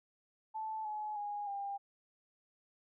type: tone with pitch steps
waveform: sine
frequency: 875 / 849.1 / 824 / 799.6 Hz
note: A5 / G#5 / G#5 / G5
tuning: -10 / +38 / -14 / +34 cents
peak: -37 dBFS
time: 0.54-1.78 s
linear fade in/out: 20 ms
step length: 310 ms
effects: none